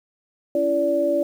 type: tone cluster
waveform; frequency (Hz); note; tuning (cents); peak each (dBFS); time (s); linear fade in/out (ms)
sine; 281.9 / 337.2 / 579; C#4 / E4 / D5; +29 / +39 / -25; -27 / -24 / -19; 0.55-1.23; 2
effects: 8-bit